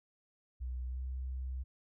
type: tone with pitch glide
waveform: sine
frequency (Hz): 62.5 to 64.33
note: B1 to C2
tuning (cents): +21 to -29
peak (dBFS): -36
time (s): 0.6-1.64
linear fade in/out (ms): 20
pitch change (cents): +50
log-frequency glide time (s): 0.88-1.01
effects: none